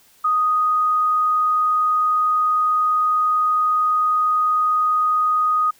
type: tone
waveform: sine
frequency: 1244.5 Hz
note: D#6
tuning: in tune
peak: -15 dBFS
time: 0.24-5.71 s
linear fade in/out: 10 ms
effects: white hiss -54 dBFS RMS until 5.79 s